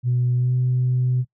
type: tone with pitch glide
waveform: sine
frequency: 123.47 to 126.14 Hz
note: B2 to B2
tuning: 0 to +37 cents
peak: -16 dBFS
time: 0.03-1.25 s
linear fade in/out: 50 ms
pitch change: +37 cents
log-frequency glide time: 0.36-0.53 s
effects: noise-tail reverb RT60 0.1 s tail -21 dB re dry + tanh soft clip ceiling -13 dBFS